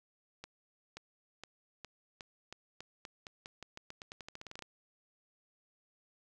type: accelerating click train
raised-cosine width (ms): 0.2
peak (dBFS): -28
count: 24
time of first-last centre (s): 0.44-4.623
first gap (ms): 530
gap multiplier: 0.88
effects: none